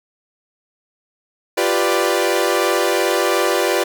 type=chord; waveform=sawtooth; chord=G dominant seventh; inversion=third; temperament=equal; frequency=349.2 / 392 / 493.9 / 587.3 Hz; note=F4 / G4 / B4 / D5; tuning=0 / 0 / 0 / 0 cents; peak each=-17 dBFS; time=1.57-3.84 s; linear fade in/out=10 ms; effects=none